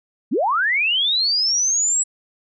sine linear sweep, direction up, 173.3 to 7840 Hz, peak -16 dBFS, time 0.31-2.04 s, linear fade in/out 20 ms, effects none

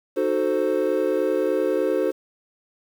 triangle chord, D# diminished seventh, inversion none, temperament equal with one note detuned, 306.8 / 370 / 440 / 523.3 Hz, D#4 / F#4 / A4 / C5, -24 / 0 / 0 / 0 cents, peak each -25 / -23 / -23 / -22 dBFS, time 0.16-2.12 s, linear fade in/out 20 ms, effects 8-bit

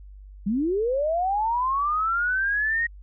sine linear sweep, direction up, 186.1 to 1887 Hz, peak -21 dBFS, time 0.46-2.87 s, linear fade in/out 10 ms, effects added 49 Hz sine -41 dBFS peak until 3.02 s

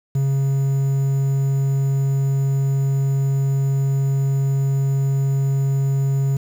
triangle tone with quantisation, 136.8 Hz, C#3, 23 cents flat, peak -14 dBFS, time 0.15-6.37 s, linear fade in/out 5 ms, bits 7, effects none

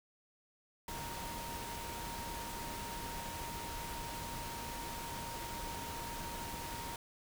sine tone in noise, 932.3 Hz, A#5, in tune, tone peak -45 dBFS, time 0.88-6.96 s, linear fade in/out 2 ms, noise pink, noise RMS -44 dBFS, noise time 0.88-6.96 s, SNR -4 dB, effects none

